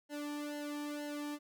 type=tone with flanger; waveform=sawtooth; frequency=293.7 Hz; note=D4; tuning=in tune; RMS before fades=-41 dBFS; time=0.09-1.39 s; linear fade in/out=50 ms; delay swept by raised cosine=0.83 to 1.48 ms; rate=2.1 Hz; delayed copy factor=-0.85; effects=none